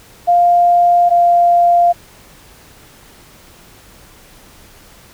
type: tone pair in turn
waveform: sine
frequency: 700 / 695.6 Hz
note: F5 / F5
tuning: +4 / -7 cents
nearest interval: unison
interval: 11 cents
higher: first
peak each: -7 dBFS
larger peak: neither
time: 0.27-1.1 / 1.1-1.93 s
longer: neither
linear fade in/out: 20 ms
effects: pink hiss -43 dBFS RMS until 5.13 s